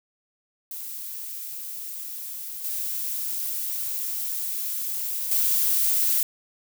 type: noise with level steps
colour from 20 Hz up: violet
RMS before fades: -35 / -29 / -22 dBFS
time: 0.71-6.23 s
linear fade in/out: 2 ms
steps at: 2.64 / 5.31 s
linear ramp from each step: 5 ms
effects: none